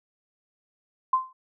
sine tone with exponential decay, 1039 Hz, C6, 12 cents flat, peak -15 dBFS, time 1.13-1.33 s, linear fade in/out 5 ms, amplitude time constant 42 ms, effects none

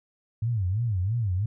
sine tone with vibrato, 103.83 Hz, G#2, in tune, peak -23 dBFS, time 0.42-1.46 s, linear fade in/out 5 ms, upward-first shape sine, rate 3 Hz, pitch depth 260 cents each way, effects none

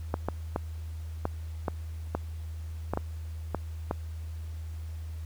clicks, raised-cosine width 1 ms, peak -14 dBFS, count 10, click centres 0.141 / 0.286 / 0.561 / 1.254 / 1.682 / 2.15 / 2.936 / 2.974 / 3.547 / 3.911 s, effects added 80 Hz sine -35 dBFS peak until 5.25 s + pink hiss -57 dBFS RMS until 5.25 s

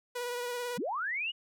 sawtooth tone with vibrato, 486.9 Hz, B4, 25 cents flat, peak -30 dBFS, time 0.15-0.78 s, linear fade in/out 10 ms, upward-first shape triangle, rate 18 Hz, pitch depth 30 cents each way
sine linear sweep, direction up, 117.9 to 2972 Hz, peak -31 dBFS, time 0.77-1.32 s, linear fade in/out 20 ms
effects none

